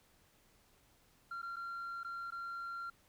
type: tone with dropouts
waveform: sine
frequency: 1378 Hz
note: F6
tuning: 24 cents flat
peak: -38 dBFS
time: 1.31-2.9 s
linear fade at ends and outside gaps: 5 ms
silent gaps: 1.418-1.428 / 1.56-1.566 / 2.033-2.046 / 2.305-2.321 s
effects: tanh soft clip ceiling -39 dBFS + pink hiss -69 dBFS RMS until 3.08 s